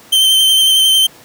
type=tone with vibrato; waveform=45% pulse; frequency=3111 Hz; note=G7; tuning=14 cents flat; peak=-8 dBFS; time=0.12-1.07 s; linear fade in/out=10 ms; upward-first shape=triangle; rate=11 Hz; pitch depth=23 cents each way; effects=pink hiss -41 dBFS RMS until 1.24 s + high-pass 150 Hz 12 dB/octave